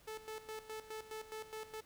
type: tone with tremolo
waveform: sawtooth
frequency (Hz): 436.3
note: A4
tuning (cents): -15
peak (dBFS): -39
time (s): 0.07-1.81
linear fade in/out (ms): 10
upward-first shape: square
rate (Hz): 4.8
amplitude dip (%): 75
effects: pink hiss -65 dBFS RMS until 1.85 s